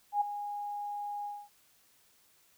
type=tone with ADSR envelope; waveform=sine; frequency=822 Hz; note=G#5; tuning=18 cents flat; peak=-23 dBFS; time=0.12-1.49 s; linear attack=90 ms; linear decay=10 ms; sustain=-12 dB; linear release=240 ms; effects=white hiss -66 dBFS RMS until 2.57 s